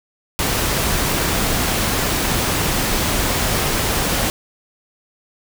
pink noise, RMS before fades -19 dBFS, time 0.39-4.3 s, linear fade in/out 0 ms, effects none

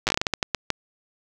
slowing click train, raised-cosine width 0.2 ms, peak -4 dBFS, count 13, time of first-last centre 0.07-0.703 s, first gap 8 ms, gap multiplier 1.31, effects none

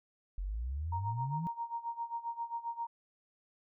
sine exponential sweep, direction up, 43.78 to 174.61 Hz, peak -34 dBFS, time 0.38-1.47 s, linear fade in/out 0 ms
sine tone with tremolo, 932.3 Hz, A#5, in tune, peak -33 dBFS, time 0.92-2.87 s, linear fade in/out 5 ms, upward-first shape sine, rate 7.5 Hz, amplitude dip 85%
effects none

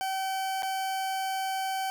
40% pulse tone with dropouts, 767 Hz, G5, 38 cents flat, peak -28 dBFS, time 0.01-1.9 s, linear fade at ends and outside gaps 0 ms, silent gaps 0.623-0.631 s, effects none

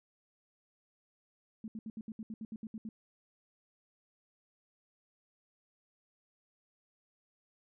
sine tone bursts, 220 Hz, A3, in tune, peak -39 dBFS, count 12, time 1.64-2.89 s, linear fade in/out 2 ms, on 40 ms, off 70 ms, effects none

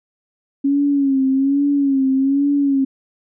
sine tone with vibrato, 275.1 Hz, C#4, 13 cents flat, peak -13 dBFS, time 0.64-2.85 s, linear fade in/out 10 ms, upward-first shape sine, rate 1.2 Hz, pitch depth 65 cents each way, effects none

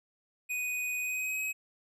square tone with pitch glide, 2489 to 2543 Hz, D#7 to D#7, 0 to +37 cents, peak -32 dBFS, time 0.49-1.53 s, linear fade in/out 20 ms, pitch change +37 cents, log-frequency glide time 1-1.42 s, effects none

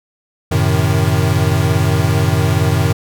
square chord, F# diminished seventh, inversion none, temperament equal, 92.5 / 110 / 130.81 / 155.56 Hz, F#2 / A2 / C3 / Eb3, 0 / 0 / 0 / 0 cents, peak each -17 / -18 / -20 / -18 dBFS, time 0.51-2.93 s, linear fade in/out 10 ms, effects none

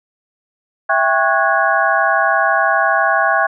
sine tone cluster, 659 / 791 / 1101 / 1464 / 1658 Hz, E5 / G5 / C#6 / F#6 / G#6, -1 / +15 / -12 / -19 / -3 cents, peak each -18 dBFS, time 0.89-3.47 s, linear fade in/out 10 ms, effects none

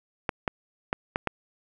clicks, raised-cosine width 0.5 ms, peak -10 dBFS, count 5, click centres 0.292 / 0.478 / 0.929 / 1.159 / 1.273 s, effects none

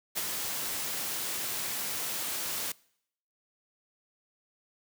white noise with ADSR envelope, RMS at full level -30 dBFS, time 0.15-2.72 s, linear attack 27 ms, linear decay 27 ms, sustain -4 dB, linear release 4 ms, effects noise-tail reverb RT60 0.7 s tail -24 dB re dry + high-pass 100 Hz 12 dB/octave

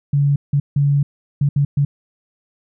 sine tone bursts at uneven times, 142.2 Hz, C#3, 45 cents sharp, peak -12 dBFS, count 6, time 0.13-0.36 / 0.53-0.6 / 0.76-1.03 / 1.41-1.49 / 1.56-1.65 / 1.77-1.85 s, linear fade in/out 5 ms, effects none

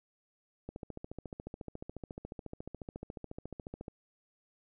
click train, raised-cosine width 2 ms, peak -28 dBFS, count 46, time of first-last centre 0.69-3.881 s, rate 14.1 Hz, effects none

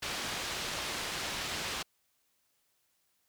white low-pass noise, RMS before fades -37 dBFS, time 0.02-1.83 s, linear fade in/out 10 ms, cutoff 4600 Hz, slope 12 dB/octave, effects white hiss -75 dBFS RMS until 3.28 s

